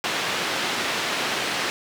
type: band-pass noise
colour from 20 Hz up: white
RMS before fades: -26 dBFS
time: 0.04-1.7 s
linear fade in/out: 0 ms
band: 180 to 3300 Hz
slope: 12 dB/octave
effects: none